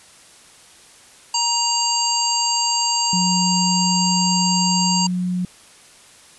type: harmonic tone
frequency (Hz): 938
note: A#5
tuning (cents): +11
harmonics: 1 / 3 / 5 / 7 / 8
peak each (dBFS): -22 / -27 / -21 / -27 / -24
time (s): 1.34-5.07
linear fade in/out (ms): 5
type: tone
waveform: sine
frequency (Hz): 180.5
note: F#3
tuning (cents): -43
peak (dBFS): -19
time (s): 3.13-5.45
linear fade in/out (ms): 2
effects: white hiss -47 dBFS RMS until 6.38 s + resampled to 24000 Hz